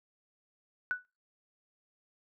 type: tone with exponential decay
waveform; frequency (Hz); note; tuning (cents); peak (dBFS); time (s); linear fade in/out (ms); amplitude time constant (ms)
sine; 1483; F#6; +4; -25; 0.91-1.05; 0; 29
effects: noise-tail reverb RT60 0.3 s tail -24 dB re dry